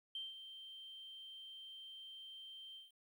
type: tone with ADSR envelope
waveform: sine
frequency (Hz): 3137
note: G7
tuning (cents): +1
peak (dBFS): -40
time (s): 0.15-2.92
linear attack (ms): 3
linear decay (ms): 180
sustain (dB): -10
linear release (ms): 160
effects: tanh soft clip ceiling -36 dBFS + 12-bit